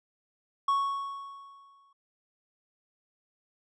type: tone with exponential decay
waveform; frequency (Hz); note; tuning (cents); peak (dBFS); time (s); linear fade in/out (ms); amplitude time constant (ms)
triangle; 1108.7; C#6; 0; -20; 0.68-1.93; 5; 270
effects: resampled to 22050 Hz